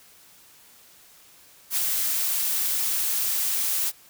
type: noise with ADSR envelope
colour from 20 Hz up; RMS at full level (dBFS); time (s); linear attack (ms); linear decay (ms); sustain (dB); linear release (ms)
blue; -22; 1.7-3.92; 70; 11; -3; 35
effects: white hiss -53 dBFS RMS until 4.09 s